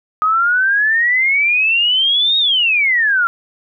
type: exponential two-way sweep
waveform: sine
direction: up then down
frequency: 1244.5 to 3776 to 1357 Hz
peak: -11 dBFS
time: 0.22-3.27 s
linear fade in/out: 0 ms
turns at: 2.38 s
effects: none